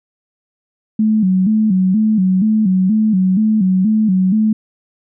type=tone with vibrato; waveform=sine; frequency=201.1 Hz; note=G3; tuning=44 cents sharp; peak=-10 dBFS; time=0.99-4.53 s; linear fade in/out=5 ms; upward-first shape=square; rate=2.1 Hz; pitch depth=130 cents each way; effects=none